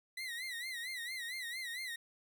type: tone with vibrato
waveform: 30% pulse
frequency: 1975.5 Hz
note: B6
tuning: in tune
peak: -37 dBFS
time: 0.17-1.96 s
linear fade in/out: 5 ms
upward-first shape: sine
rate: 4.4 Hz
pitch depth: 120 cents each way
effects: none